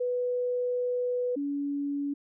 sine tone pair in turn, 493.9 / 284.3 Hz, B4 / C#4, 0 / +44 cents, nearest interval minor seventh, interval 956 cents, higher first, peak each -26 / -28 dBFS, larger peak first, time 0-1.36 / 1.36-2.14 s, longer first, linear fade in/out 10 ms, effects none

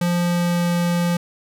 square tone with pitch glide, 174.61 to 173.6 Hz, F3 to F3, 0 to -10 cents, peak -18 dBFS, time 0.01-1.17 s, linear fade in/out 5 ms, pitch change -10 cents, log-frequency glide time 0.18-0.72 s, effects none

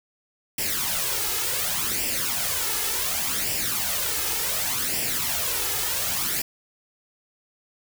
white noise with flanger, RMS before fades -26 dBFS, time 0.58-6.42 s, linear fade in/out 5 ms, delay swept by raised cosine 0.38 to 2.38 ms, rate 0.68 Hz, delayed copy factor +0.65, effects none

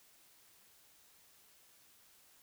silence, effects white hiss -65 dBFS RMS until 2.42 s

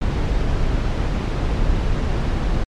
brown noise, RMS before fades -19 dBFS, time 0.01-2.64 s, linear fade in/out 10 ms, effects low-pass 5000 Hz 12 dB/octave + MP3 64 kbps

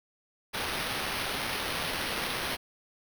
blue noise with sample-and-hold, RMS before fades -33 dBFS, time 0.53-2.57 s, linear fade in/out 20 ms, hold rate 7350 Hz, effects none

